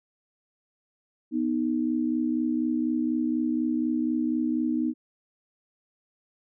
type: tone pair together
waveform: sine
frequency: 246.6 / 310.7 Hz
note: B3 / D#4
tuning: -2 / -2 cents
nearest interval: major third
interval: 400 cents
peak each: -26 dBFS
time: 1.31-4.94 s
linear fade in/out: 50 ms
effects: none